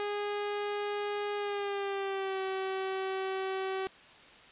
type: tone with pitch glide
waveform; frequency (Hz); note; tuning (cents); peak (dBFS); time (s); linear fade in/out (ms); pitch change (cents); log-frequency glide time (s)
sawtooth; 411.6 to 381.8; G#4 to G4; -16 to -46; -28; 0-3.87; 0; -130; 1.36-2.41
effects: white hiss -54 dBFS RMS until 4.51 s + resampled to 8000 Hz